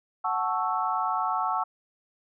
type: chord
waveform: sine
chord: F# minor seventh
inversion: none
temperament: equal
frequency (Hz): 740 / 880 / 1108.7 / 1318.5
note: F#5 / A5 / C#6 / E6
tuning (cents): 0 / 0 / 0 / 0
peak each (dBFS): -30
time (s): 0.24-1.64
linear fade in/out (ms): 10
effects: none

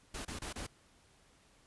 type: noise bursts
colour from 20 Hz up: pink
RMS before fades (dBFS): -42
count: 4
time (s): 0.14-0.667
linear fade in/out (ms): 5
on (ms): 110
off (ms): 29
effects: pink hiss -66 dBFS RMS until 1.66 s + resampled to 24000 Hz

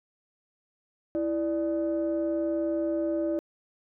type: tone pair together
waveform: sine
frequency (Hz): 329.6 / 589.7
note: E4 / D5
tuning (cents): 0 / +7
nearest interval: minor seventh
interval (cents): 1007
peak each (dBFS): -26 / -28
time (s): 1.15-3.39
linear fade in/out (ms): 0
effects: tanh soft clip ceiling -20 dBFS

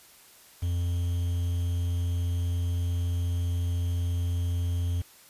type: tone with quantisation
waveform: triangle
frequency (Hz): 87.1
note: F2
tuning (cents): -4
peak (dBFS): -23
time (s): 0.62-5.02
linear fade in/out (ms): 10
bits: 8
effects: white hiss -54 dBFS RMS until 5.29 s + resampled to 32000 Hz

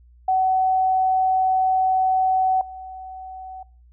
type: tone with level steps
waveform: sine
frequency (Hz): 753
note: F#5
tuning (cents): +30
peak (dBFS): -16 / -33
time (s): 0.28-3.63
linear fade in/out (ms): 5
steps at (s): 2.61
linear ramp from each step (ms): 2
effects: noise-tail reverb RT60 0.4 s tail -25 dB re dry + added 60 Hz sine -48 dBFS peak until 3.92 s

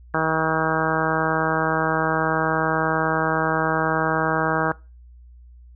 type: harmonic tone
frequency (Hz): 159.4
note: D#3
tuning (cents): +42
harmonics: 1 / 2 / 3 / 4 / 5 / 6 / 7 / 8 / 9 / 10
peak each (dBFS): -28 / -28 / -28 / -28 / -28 / -28 / -28 / -28 / -28 / -28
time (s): 0.14-4.72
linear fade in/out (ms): 2
effects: noise-tail reverb RT60 0.3 s tail -22 dB re dry + added 60 Hz sine -43 dBFS peak until 5.75 s

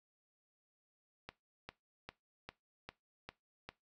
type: click train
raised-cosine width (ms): 0.3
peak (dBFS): -29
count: 7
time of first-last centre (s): 1.29-3.69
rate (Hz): 2.5
effects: noise-tail reverb RT60 0.2 s tail -18 dB re dry

